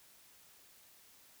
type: silence
effects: white hiss -62 dBFS RMS until 1.4 s